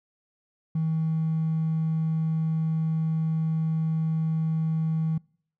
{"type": "tone with hard clipping", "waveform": "triangle", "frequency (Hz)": 160, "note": "D#3", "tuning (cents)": 49, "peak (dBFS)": -23, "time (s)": [0.75, 5.18], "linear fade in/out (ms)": 5, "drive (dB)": 3, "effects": ["noise-tail reverb RT60 0.6 s tail -26 dB re dry"]}